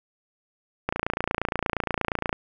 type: click train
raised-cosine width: 0.5 ms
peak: -9 dBFS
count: 42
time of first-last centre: 0.89-2.329 s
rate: 28.5 Hz
effects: none